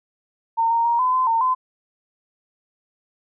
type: tone with pitch steps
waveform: sine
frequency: 913 / 926 / 939 / 1014 / 1026 / 911 / 1023 Hz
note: A#5 / A#5 / A#5 / B5 / C6 / A#5 / C6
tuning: -36 / -12 / +12 / +45 / -34 / -40 / -39 cents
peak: -16 dBFS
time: 0.57-1.55 s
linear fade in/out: 20 ms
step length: 140 ms
effects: none